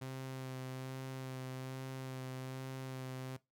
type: tone with vibrato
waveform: sawtooth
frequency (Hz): 130.81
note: C3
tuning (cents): 0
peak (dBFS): -38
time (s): 0.01-3.37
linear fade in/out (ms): 10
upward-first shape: sine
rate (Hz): 1.2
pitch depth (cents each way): 15
effects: noise-tail reverb RT60 0.2 s tail -19 dB re dry